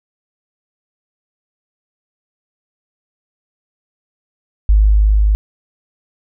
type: tone with level ramp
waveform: sine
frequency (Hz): 51.91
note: G#1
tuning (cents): 0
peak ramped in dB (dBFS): -6 to -9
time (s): 4.69-5.35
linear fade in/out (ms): 0
effects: none